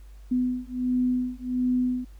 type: beating tone pair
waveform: sine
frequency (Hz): 250 / 251.4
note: B3 / B3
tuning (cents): +21 / +31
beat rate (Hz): 1.4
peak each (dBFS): -26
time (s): 0.31-2.05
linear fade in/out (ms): 10
effects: added 50 Hz sine -43 dBFS peak until 2.19 s + pink hiss -62 dBFS RMS until 2.19 s